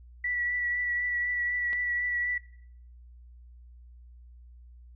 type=tone with vibrato; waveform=sine; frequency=1952 Hz; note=B6; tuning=21 cents flat; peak=-27 dBFS; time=0.24-2.38 s; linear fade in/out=5 ms; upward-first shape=triangle; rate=4 Hz; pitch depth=20 cents each way
type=click; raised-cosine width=0.3 ms; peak=-27 dBFS; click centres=1.731 s
effects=noise-tail reverb RT60 0.6 s tail -18 dB re dry + added 60 Hz sine -48 dBFS peak until 4.95 s

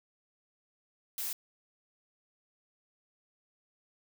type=noise; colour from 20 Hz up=blue; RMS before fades=-36 dBFS; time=1.18-1.33 s; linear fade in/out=2 ms; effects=none

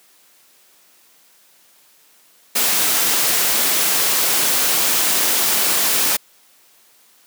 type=noise; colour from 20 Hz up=white; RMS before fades=-17 dBFS; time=2.55-6.17 s; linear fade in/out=10 ms; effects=white hiss -53 dBFS RMS until 7.26 s + high-pass 200 Hz 12 dB/octave

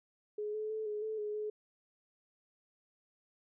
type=tone with pitch steps; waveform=sine; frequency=420.4 / 430.1 / 436.1 / 420.5 / 436.3 / 419.8 / 424.6 Hz; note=G#4 / A4 / A4 / G#4 / A4 / G#4 / G#4; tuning=+21 / -39 / -15 / +22 / -15 / +19 / +38 cents; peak=-35 dBFS; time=0.38-1.5 s; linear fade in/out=5 ms; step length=160 ms; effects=none

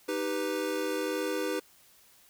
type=chord; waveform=square; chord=Eb augmented; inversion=none; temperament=equal; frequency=311.1 / 392 / 493.9 Hz; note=Eb4 / G4 / B4; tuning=0 / 0 / 0 cents; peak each=-35 / -35 / -34 dBFS; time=0.08-1.6 s; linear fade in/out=10 ms; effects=white hiss -60 dBFS RMS until 2.29 s

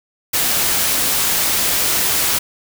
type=noise; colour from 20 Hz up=white; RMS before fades=-17 dBFS; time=0.33-2.39 s; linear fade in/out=10 ms; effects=none

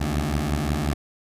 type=beating tone pair; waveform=15% pulse; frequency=71 / 76.6 Hz; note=C#2 / D#2; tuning=+42 / -27 cents; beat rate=5.6 Hz; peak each=-19 dBFS; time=0-0.94 s; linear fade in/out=10 ms; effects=resampled to 32000 Hz

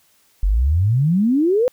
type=exponential sweep; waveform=sine; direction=up; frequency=43.65 to 521 Hz; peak=-13 dBFS; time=0.43-1.68 s; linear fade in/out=0 ms; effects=white hiss -58 dBFS RMS until 1.72 s

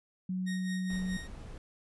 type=tone; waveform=sine; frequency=185 Hz; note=F#3; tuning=in tune; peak=-31 dBFS; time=0.29-1.17 s; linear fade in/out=5 ms
type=tone with tremolo; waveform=sawtooth; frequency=1864.7 Hz; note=A#6; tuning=in tune; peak=-36 dBFS; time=0.46-1.28 s; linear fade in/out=20 ms; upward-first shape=sine; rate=4.7 Hz; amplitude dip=65%
type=noise; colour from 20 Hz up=brown; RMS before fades=-44 dBFS; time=0.9-1.58 s; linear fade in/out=2 ms
effects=resampled to 24000 Hz

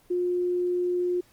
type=tone; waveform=sine; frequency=356.6 Hz; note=F4; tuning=36 cents sharp; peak=-23 dBFS; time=0.1-1.21 s; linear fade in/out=10 ms; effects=pink hiss -60 dBFS RMS until 1.32 s + Opus 24 kbps

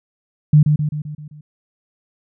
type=tone with echo; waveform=sine; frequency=150.2 Hz; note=D3; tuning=39 cents sharp; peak=-6 dBFS; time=0.53-0.63 s; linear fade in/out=5 ms; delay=130 ms; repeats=6; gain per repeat=-5 dB; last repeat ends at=1.41 s; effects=none

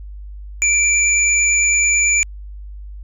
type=tone pair together; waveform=sine; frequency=2349 / 6930 Hz; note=D7 / A8; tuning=0 / -27 cents; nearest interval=octave + perfect fifth; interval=1873 cents; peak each=-15 dBFS; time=0.62-2.23 s; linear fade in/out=0 ms; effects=added 50 Hz sine -30 dBFS peak until 3.03 s

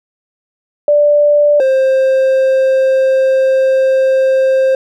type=tone pair in turn; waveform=sine / triangle; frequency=587.3 / 528.4 Hz; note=D5 / C5; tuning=0 / +17 cents; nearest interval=major second; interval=183 cents; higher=first; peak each=-6 dBFS; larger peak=neither; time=0.88-1.6 / 1.6-4.75 s; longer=second; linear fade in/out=2 ms; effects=none

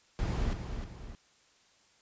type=noise with echo; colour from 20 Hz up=brown; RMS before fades=-31 dBFS; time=0.19-0.53 s; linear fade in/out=0 ms; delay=310 ms; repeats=2; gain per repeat=-7 dB; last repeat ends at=1.15 s; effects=white hiss -65 dBFS RMS until 2.01 s + resampled to 16000 Hz

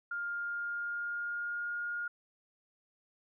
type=tone with pitch glide; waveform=sine; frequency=1406 to 1423.2 Hz; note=F6 to F6; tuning=+11 to +32 cents; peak=-34 dBFS; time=0.11-2.08 s; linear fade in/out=5 ms; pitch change=+21 cents; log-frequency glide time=0.29-1.75 s; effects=none

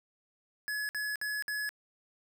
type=tone bursts; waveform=square; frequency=1697 Hz; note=G#6; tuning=37 cents sharp; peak=-33 dBFS; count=4; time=0.68-1.691 s; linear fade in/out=0 ms; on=210 ms; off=57 ms; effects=none

